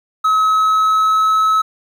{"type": "tone with pitch glide", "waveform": "triangle", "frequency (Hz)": [1282, 1292.4], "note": ["E6", "E6"], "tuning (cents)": [-49, -35], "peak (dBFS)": -9, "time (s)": [0.24, 1.62], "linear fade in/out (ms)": 10, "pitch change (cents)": 14, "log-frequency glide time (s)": [0.43, 1.36], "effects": ["8-bit"]}